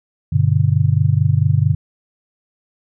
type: chord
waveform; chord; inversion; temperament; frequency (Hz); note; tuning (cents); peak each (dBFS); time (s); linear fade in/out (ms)
sine; G major; none; just; 98 / 122.5 / 147; G2 / B2 / D3; 0 / -14 / +2; -16; 0.32-1.75; 10
effects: none